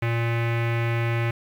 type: tone with low-pass filter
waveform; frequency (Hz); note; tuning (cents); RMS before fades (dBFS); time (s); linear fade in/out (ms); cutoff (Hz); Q
square; 116.54; A#2; 0; -24; 0.02-1.31; 5; 2300; 3.5
effects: 8-bit